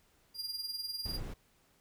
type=tone with tremolo; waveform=45% pulse; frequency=4800 Hz; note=D8; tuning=37 cents sharp; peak=-34 dBFS; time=0.34-1.2 s; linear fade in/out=50 ms; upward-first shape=sine; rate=20 Hz; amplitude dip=65%
type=noise; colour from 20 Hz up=brown; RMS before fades=-40 dBFS; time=1.05-1.34 s; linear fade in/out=10 ms
effects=pink hiss -69 dBFS RMS until 1.8 s